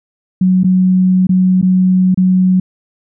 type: tone with dropouts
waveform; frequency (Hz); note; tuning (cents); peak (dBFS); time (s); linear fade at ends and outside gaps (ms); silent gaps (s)
sine; 185; F#3; 0; -7; 0.41-2.6; 5; 0.634-0.643 / 1.27-1.292 / 1.615-1.626 / 2.145-2.174
effects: none